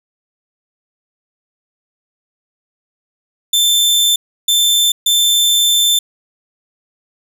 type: tone bursts at uneven times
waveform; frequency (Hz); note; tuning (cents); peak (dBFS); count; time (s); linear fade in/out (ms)
sawtooth; 3548; A7; +14; -7; 3; 3.53-4.16 / 4.48-4.92 / 5.06-5.99; 5
effects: none